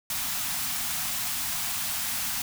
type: band-stop noise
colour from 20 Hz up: white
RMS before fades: -30 dBFS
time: 0.1-2.42 s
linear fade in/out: 2 ms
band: 280 to 640 Hz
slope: 96 dB/octave
effects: none